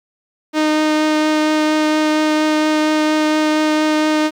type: tone with vibrato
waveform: sawtooth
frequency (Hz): 307.8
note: D#4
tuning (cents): -19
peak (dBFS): -9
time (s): 0.53-4.31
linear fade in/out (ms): 50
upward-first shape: triangle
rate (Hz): 4.3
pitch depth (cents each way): 9
effects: low-pass 6000 Hz 12 dB/octave + 8-bit